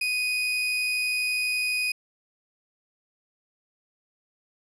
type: tone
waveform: 35% pulse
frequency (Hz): 2489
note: D#7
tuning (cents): 0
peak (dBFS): -22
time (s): 0.01-1.92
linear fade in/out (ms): 5
effects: low-pass 12000 Hz 12 dB/octave